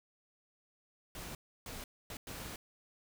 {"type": "noise bursts at uneven times", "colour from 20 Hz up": "pink", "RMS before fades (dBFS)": -45, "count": 4, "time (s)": [[1.15, 1.35], [1.66, 1.84], [2.1, 2.17], [2.27, 2.56]], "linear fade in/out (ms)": 2, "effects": []}